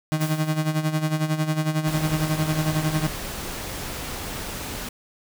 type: tone with tremolo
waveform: 35% pulse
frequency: 155.56 Hz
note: D#3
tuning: in tune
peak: -17 dBFS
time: 0.12-3.07 s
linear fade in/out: 0 ms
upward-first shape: sine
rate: 11 Hz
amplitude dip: 70%
type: noise with exponential decay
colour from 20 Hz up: white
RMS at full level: -33 dBFS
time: 0.21-0.9 s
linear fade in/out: 1 ms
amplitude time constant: 150 ms
type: noise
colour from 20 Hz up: pink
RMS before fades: -32 dBFS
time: 1.87-4.89 s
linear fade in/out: 5 ms
effects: none